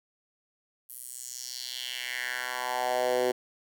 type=tone with high-pass filter sweep; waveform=10% pulse; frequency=125.3 Hz; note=B2; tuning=25 cents sharp; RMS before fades=-32 dBFS; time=0.89-3.32 s; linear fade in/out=10 ms; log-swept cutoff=12000 to 390 Hz; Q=2.8; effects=none